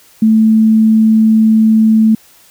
sine tone, 220 Hz, A3, in tune, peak -5 dBFS, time 0.22-2.15 s, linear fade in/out 5 ms, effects white hiss -45 dBFS RMS until 2.5 s

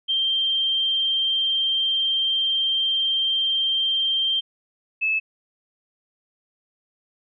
sine tone pair in turn, 3159 / 2606 Hz, G7 / E7, +13 / -20 cents, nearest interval minor third, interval 333 cents, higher first, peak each -19 / -19 dBFS, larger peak neither, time 0.08-4.41 / 5.01-5.2 s, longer first, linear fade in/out 20 ms, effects none

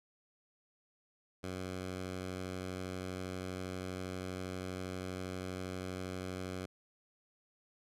10% pulse tone, 92.5 Hz, F#2, in tune, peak -31 dBFS, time 1.43-6.66 s, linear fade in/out 10 ms, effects low-pass 11000 Hz 12 dB/octave

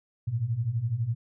sine beating tone pair, 108.2 / 120.2 Hz, A2 / B2, -29 / -46 cents, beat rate 12 Hz, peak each -31 / -27 dBFS, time 0.27-1.15 s, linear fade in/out 10 ms, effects none

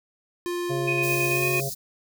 square tone with pitch glide, 351.1 to 362.9 Hz, F4 to F#4, +9 to -34 cents, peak -27 dBFS, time 0.46-1.6 s, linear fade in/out 0 ms, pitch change +57 cents, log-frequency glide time 1.28-1.47 s
harmonic tone, 136.6 Hz, C#3, 25 cents flat, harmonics 1 / 3 / 4 / 5, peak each -29 / -34 / -37 / -34 dBFS, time 0.69-1.7 s, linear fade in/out 20 ms
sine tone with tremolo, 2489 Hz, D#7, in tune, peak -23 dBFS, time 0.87-1.61 s, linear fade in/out 10 ms, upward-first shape square, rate 9 Hz, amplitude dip 35%
white band-stop noise, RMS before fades -33 dBFS, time 1.02-1.75 s, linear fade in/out 20 ms, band 230 to 4200 Hz, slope 48 dB/octave
effects none

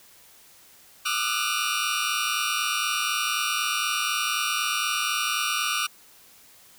20% pulse tone cluster, 1187 / 1231 / 1340 / 1477 / 2845 Hz, D6 / D#6 / E6 / F#6 / F7, +18 / -19 / +28 / -3 / +31 cents, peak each -26 dBFS, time 1.05-5.87 s, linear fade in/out 10 ms, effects white hiss -53 dBFS RMS until 6.78 s

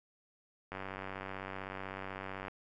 click train, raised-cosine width 0.5 ms, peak -26 dBFS, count 170, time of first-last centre 0.72-2.482 s, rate 95.9 Hz, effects none

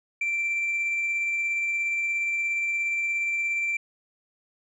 sine tone with tremolo, 2349 Hz, D7, in tune, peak -21 dBFS, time 0.21-3.77 s, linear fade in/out 5 ms, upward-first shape sine, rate 17 Hz, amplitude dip 25%, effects tanh soft clip ceiling -22 dBFS

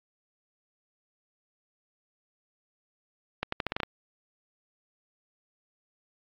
accelerating click train, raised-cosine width 0.3 ms, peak -12 dBFS, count 8, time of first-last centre 3.43-3.833 s, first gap 94 ms, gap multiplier 0.83, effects low-pass 4000 Hz 12 dB/octave + AAC 64 kbps

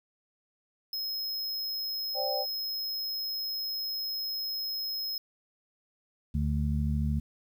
square tone, 5140 Hz, E8, 45 cents flat, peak -32 dBFS, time 0.93-5.18 s, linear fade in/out 2 ms
sine chord, C suspended second, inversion none, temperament equal, 523.3 / 587.3 / 784 Hz, C5 / D5 / G5, 0 / 0 / 0 cents, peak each -34 dBFS, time 2.14-2.46 s, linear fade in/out 50 ms
harmonic tone, 73.42 Hz, D2, in tune, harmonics 1 / 2 / 3, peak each -28 / -31 / -33 dBFS, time 6.34-7.2 s, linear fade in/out 10 ms
effects 10-bit

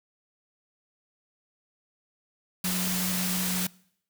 sine tone in noise, 183.1 Hz, F#3, 18 cents flat, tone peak -29 dBFS, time 2.64-3.67 s, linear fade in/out 5 ms, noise white, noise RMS -30 dBFS, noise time 2.64-3.67 s, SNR -2 dB, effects noise-tail reverb RT60 0.7 s tail -24 dB re dry

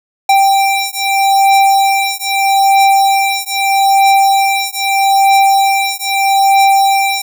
square beating tone pair, 784 / 784.79 Hz, G5 / G5, 0 / +2 cents, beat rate 0.79 Hz, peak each -12 dBFS, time 0.29-7.22 s, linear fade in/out 5 ms, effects none

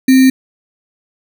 sine tone with sample-and-hold, 261.6 Hz, C4, in tune, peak -4 dBFS, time 0.08-0.3 s, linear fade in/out 5 ms, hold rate 2100 Hz, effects none

